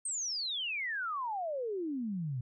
sine exponential sweep, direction down, 8620 to 118.5 Hz, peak -33 dBFS, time 0.05-2.41 s, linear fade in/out 5 ms, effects none

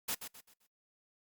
white noise with echo, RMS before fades -35 dBFS, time 0.08-0.15 s, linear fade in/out 10 ms, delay 130 ms, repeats 4, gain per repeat -9 dB, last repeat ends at 0.67 s, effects noise-tail reverb RT60 0.2 s tail -24 dB re dry + Opus 48 kbps

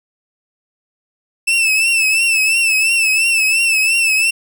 40% pulse tone with vibrato, 2644 Hz, E7, 5 cents sharp, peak -11 dBFS, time 1.47-4.31 s, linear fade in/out 10 ms, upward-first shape triangle, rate 2.9 Hz, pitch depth 78 cents each way, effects none

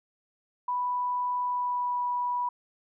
sine tone with pitch glide, 987.8 to 979.3 Hz, B5 to B5, 0 to -15 cents, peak -26 dBFS, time 0.68-2.49 s, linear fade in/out 5 ms, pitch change -15 cents, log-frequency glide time 1.43-2.03 s, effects none

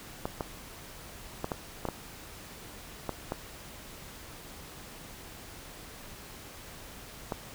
clicks, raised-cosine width 1 ms, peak -17 dBFS, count 9, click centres 0.255 / 0.408 / 1.444 / 1.518 / 1.853 / 1.887 / 3.093 / 3.321 / 7.322 s, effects pink hiss -47 dBFS RMS until 7.54 s

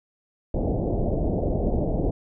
pink low-pass noise, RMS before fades -24 dBFS, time 0.54-2.11 s, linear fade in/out 5 ms, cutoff 690 Hz, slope 48 dB/octave, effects none

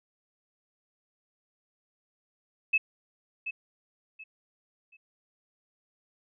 sine tone with echo, 2599 Hz, E7, 25 cents flat, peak -20 dBFS, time 2.73-2.78 s, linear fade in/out 10 ms, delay 730 ms, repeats 3, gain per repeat -11 dB, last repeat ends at 4.97 s, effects none

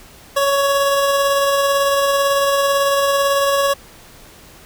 25% pulse tone with tremolo, 558 Hz, C#5, 11 cents sharp, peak -9 dBFS, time 0.36-3.74 s, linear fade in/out 10 ms, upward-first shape sine, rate 18 Hz, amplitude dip 25%, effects pink hiss -43 dBFS RMS until 4.65 s

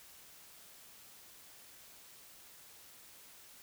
silence, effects white hiss -57 dBFS RMS until 3.62 s

